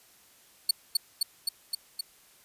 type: tone with echo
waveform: sawtooth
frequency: 4432 Hz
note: C#8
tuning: 1 cent flat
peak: -16 dBFS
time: 0.69-0.71 s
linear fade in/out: 5 ms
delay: 260 ms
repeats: 5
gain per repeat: -2 dB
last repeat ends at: 2.01 s
effects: white hiss -59 dBFS RMS until 2.44 s + resampled to 32000 Hz